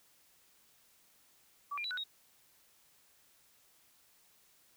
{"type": "tone with pitch steps", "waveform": "sine", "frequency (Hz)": [1149, 2400, 3938, 1482, 3778], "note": ["D6", "D7", "B7", "F#6", "A#7"], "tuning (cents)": [-38, 37, -6, 2, 22], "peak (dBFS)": -36, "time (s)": [1.71, 2.04], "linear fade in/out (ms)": 10, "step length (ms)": 66, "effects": ["white hiss -67 dBFS RMS until 4.76 s"]}